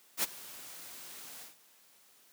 white noise with ADSR envelope, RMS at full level -28 dBFS, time 0.17-1.56 s, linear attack 63 ms, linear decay 22 ms, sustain -20 dB, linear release 140 ms, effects white hiss -63 dBFS RMS until 2.32 s + high-pass 150 Hz 12 dB/octave

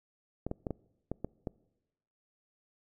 clicks, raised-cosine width 2 ms, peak -21 dBFS, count 7, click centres 0.466 / 0.514 / 0.668 / 0.707 / 1.116 / 1.246 / 1.472 s, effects noise-tail reverb RT60 1.0 s tail -24 dB re dry

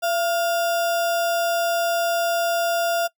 sine tone with sample-and-hold, 680 Hz, F5, 46 cents flat, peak -19 dBFS, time 0.02-3.08 s, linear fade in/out 20 ms, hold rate 2100 Hz, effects noise-tail reverb RT60 0.1 s tail -22 dB re dry

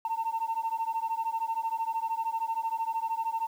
sine beating tone pair, 897 / 910 Hz, A5 / A#5, +33 / -42 cents, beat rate 13 Hz, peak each -30 dBFS, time 0.05-3.47 s, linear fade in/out 2 ms, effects tanh soft clip ceiling -24 dBFS + 9-bit

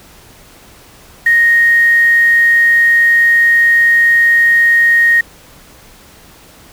sine tone with quantisation, 1864.7 Hz, A#6, in tune, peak -6 dBFS, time 1.26-5.21 s, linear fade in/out 5 ms, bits 5, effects pink hiss -41 dBFS RMS until 6.72 s

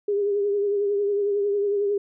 sine tone with vibrato, 405.8 Hz, G#4, 40 cents flat, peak -20 dBFS, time 0.08-1.98 s, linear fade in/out 5 ms, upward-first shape triangle, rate 11 Hz, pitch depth 46 cents each way, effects none

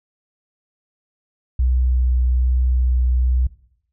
sine tone with vibrato, 62.5 Hz, B1, 21 cents sharp, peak -14 dBFS, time 1.59-3.47 s, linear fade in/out 5 ms, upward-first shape triangle, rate 1.2 Hz, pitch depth 11 cents each way, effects noise-tail reverb RT60 0.7 s tail -19 dB re dry

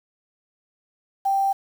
sine tone with quantisation, 784 Hz, G5, in tune, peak -18 dBFS, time 1.25-1.53 s, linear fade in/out 10 ms, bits 7, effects none

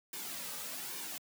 white noise with flanger, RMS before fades -42 dBFS, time 0.13-1.18 s, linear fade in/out 2 ms, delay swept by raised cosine 1.5 to 2.9 ms, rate 1.2 Hz, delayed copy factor -0.6, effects high-pass 150 Hz 12 dB/octave

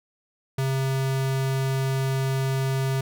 square tone, 133.8 Hz, C3, 39 cents sharp, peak -23 dBFS, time 0.58-3.01 s, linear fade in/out 5 ms, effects none

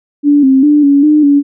sine tone with pitch steps, 289.7 / 265.9 / 295.7 / 281.9 / 302 / 284.8 Hz, D4 / C4 / D4 / C#4 / D4 / C#4, -24 / +28 / +12 / +29 / +48 / +47 cents, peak -4 dBFS, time 0.23-1.43 s, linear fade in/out 50 ms, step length 200 ms, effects none

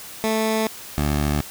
15% pulse tone pair in turn, 220 / 73.42 Hz, A3 / D2, 0 / 0 cents, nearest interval octave + perfect fifth, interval 1900 cents, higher first, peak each -13 dBFS, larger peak neither, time 0.24-0.67 / 0.98-1.41 s, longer neither, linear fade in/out 0 ms, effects white hiss -38 dBFS RMS until 1.5 s

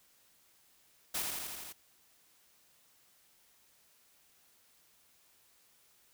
white noise with echo, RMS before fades -35 dBFS, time 1.14-1.23 s, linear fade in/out 10 ms, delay 83 ms, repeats 6, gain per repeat -2 dB, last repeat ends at 1.728 s, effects white hiss -67 dBFS RMS until 6.13 s

